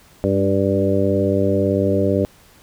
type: harmonic tone with a mistuned harmonic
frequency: 98 Hz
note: G2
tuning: in tune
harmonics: 1 / 2 / 3 / 4 / 5 / 6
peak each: -22 / -22 / -22 / -22 / -22 / -22 dBFS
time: 0.24-2.25 s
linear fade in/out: 0 ms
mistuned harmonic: 2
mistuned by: +23 cents
effects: pink hiss -50 dBFS RMS until 2.62 s